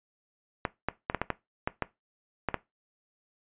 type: clicks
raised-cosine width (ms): 0.5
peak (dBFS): -12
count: 10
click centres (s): 0.652 / 0.886 / 1.099 / 1.147 / 1.216 / 1.303 / 1.675 / 1.823 / 2.487 / 2.543
effects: noise-tail reverb RT60 0.2 s tail -18 dB re dry + resampled to 8000 Hz